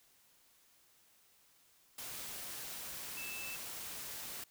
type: tone in noise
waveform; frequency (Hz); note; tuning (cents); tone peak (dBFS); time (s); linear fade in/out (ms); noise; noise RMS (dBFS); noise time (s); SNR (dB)
sine; 2637; E7; 0; -44; 3.17-3.56; 5; white; -45; 1.98-4.44; -2
effects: white hiss -68 dBFS RMS until 4.5 s